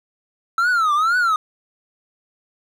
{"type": "tone with vibrato", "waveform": "triangle", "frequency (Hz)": 1318.5, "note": "E6", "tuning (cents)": 0, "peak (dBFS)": -13, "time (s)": [0.58, 1.36], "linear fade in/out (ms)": 2, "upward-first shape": "triangle", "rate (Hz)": 2.1, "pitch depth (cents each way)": 230, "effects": []}